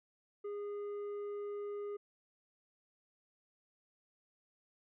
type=tone with tanh clipping; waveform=sine; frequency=410 Hz; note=G#4; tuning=22 cents flat; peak=-40 dBFS; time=0.44-1.97 s; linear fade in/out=10 ms; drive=6 dB; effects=none